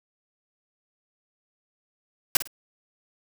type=noise with echo; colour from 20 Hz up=white; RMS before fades=-17 dBFS; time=2.35-2.37 s; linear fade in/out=2 ms; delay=52 ms; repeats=2; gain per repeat=-13 dB; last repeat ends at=2.474 s; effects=none